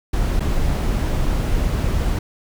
brown noise with dropouts, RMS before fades -19 dBFS, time 0.13-2.19 s, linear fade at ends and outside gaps 5 ms, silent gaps 0.397-0.404 s, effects none

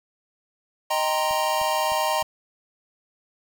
square chord, C minor seventh, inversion first, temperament equal, 622.3 / 784 / 932.3 / 1046.5 Hz, Eb5 / G5 / Bb5 / C6, 0 / 0 / 0 / 0 cents, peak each -27 / -29 / -26 / -30 dBFS, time 0.9-2.23 s, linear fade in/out 10 ms
click train, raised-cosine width 5 ms, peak -32 dBFS, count 4, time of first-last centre 1.31-2.225 s, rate 3.28 Hz
effects 8-bit

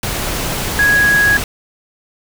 sine tone in noise, 1660 Hz, G#6, 1 cent flat, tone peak -9 dBFS, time 0.79-1.37 s, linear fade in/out 2 ms, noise pink, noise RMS -20 dBFS, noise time 0.03-1.44 s, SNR +8 dB, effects none

